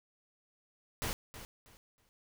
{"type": "noise with echo", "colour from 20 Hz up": "pink", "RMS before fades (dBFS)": -36, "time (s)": [1.02, 1.13], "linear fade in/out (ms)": 0, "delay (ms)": 320, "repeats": 3, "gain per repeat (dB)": -12, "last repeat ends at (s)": 2.09, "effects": []}